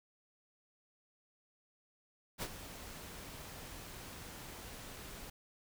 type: noise with ADSR envelope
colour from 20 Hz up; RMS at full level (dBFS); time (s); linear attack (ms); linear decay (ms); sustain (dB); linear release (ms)
pink; -38; 2.38-5.3; 44; 49; -11; 5
effects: none